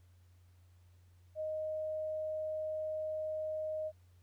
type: tone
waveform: sine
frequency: 622.3 Hz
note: D#5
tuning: in tune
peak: -35 dBFS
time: 1.35-3.92 s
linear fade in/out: 50 ms
effects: added 89 Hz sine -60 dBFS peak until 4.22 s + pink hiss -75 dBFS RMS until 4.22 s